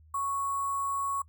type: tone with sample-and-hold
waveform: sine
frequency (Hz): 1108.7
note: C#6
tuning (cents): 0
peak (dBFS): -28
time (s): 0.14-1.22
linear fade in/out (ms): 5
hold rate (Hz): 8820
effects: noise-tail reverb RT60 0.1 s tail -25 dB re dry + added 78 Hz sine -54 dBFS peak until 1.28 s